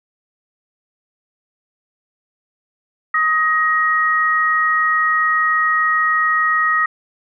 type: tone pair together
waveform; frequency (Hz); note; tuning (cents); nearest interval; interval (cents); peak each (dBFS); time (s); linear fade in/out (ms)
sine; 1258.1 / 1885; D#6 / A#6; +19 / +19; perfect fifth; 700; -16; 3.14-6.86; 5
effects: none